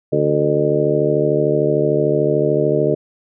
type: harmonic tone with a mistuned harmonic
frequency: 73.42 Hz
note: D2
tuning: in tune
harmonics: 2 / 3 / 4 / 5 / 6 / 7 / 8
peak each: -21 / -29 / -23 / -20 / -18 / -27 / -20 dBFS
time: 0.12-2.95 s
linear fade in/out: 10 ms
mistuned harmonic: 8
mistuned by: +56 cents
effects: none